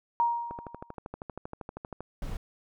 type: tone with exponential decay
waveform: sine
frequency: 941 Hz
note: A#5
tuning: 16 cents sharp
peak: -20 dBFS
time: 0.2-0.94 s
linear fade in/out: 0 ms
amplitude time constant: 160 ms
type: click train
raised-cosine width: 1 ms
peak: -24 dBFS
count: 20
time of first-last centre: 0.51-2.006 s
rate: 12.7 Hz
type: noise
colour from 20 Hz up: brown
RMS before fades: -34 dBFS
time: 2.22-2.37 s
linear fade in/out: 2 ms
effects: none